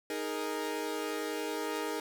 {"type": "chord", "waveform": "sawtooth", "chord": "D# suspended fourth", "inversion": "none", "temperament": "equal", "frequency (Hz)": [311.1, 415.3, 466.2], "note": ["D#4", "G#4", "A#4"], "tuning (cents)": [0, 0, 0], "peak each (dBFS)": -34, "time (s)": [0.1, 2], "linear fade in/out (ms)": 2, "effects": []}